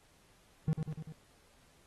triangle tone with echo, 157.2 Hz, D#3, 18 cents sharp, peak -25 dBFS, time 0.68-0.73 s, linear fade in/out 0 ms, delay 98 ms, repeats 4, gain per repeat -4 dB, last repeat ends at 1.122 s, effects pink hiss -66 dBFS RMS until 1.86 s + AAC 32 kbps

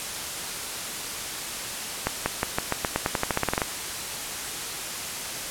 accelerating click train, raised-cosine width 0.5 ms, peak -7 dBFS, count 17, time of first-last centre 2.07-3.618 s, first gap 190 ms, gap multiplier 0.9, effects white hiss -32 dBFS RMS until 5.5 s + low-pass 11000 Hz 12 dB/octave

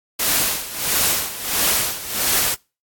white noise with tremolo, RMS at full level -17 dBFS, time 0.19-2.55 s, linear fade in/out 10 ms, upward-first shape sine, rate 1.5 Hz, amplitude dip 80%, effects noise-tail reverb RT60 0.3 s tail -25 dB re dry + AAC 64 kbps

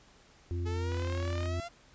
harmonic tone, 87.31 Hz, F2, in tune, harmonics 1 / 3 / 4, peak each -31 / -45 / -41 dBFS, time 0.51-1.6 s, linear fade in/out 0 ms
sawtooth exponential sweep, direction up, 425.2 to 698 Hz, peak -35 dBFS, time 0.65-1.69 s, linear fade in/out 20 ms
click train, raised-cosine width 0.3 ms, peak -27 dBFS, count 22, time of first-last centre 0.92-1.457 s, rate 39.1 Hz
effects pink hiss -60 dBFS RMS until 1.94 s + resampled to 16000 Hz

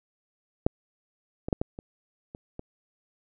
clicks, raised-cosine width 2 ms, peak -7 / -18 / -10 / -13 / -25 / -26 / -23 dBFS, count 7, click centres 0.665 / 1.485 / 1.528 / 1.615 / 1.789 / 2.349 / 2.594 s, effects none

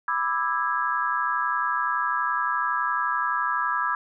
sine chord, E dominant seventh, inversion second, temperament just, 988.9 / 1186.7 / 1318.5 / 1648.1 Hz, B5 / D6 / E6 / G#6, +2 / +18 / 0 / -14 cents, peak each -28 dBFS, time 0.08-3.95 s, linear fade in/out 2 ms, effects none

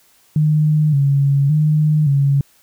sine tone with vibrato, 146.1 Hz, D3, 9 cents flat, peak -11 dBFS, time 0.36-2.41 s, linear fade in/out 2 ms, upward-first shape square, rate 0.88 Hz, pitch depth 77 cents each way, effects white hiss -54 dBFS RMS until 2.62 s

